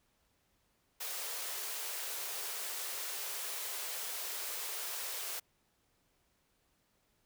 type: high-pass noise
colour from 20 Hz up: white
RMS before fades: -40 dBFS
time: 1-5.4 s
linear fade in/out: 10 ms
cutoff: 370 Hz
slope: 96 dB/octave
effects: pink hiss -75 dBFS RMS until 7.25 s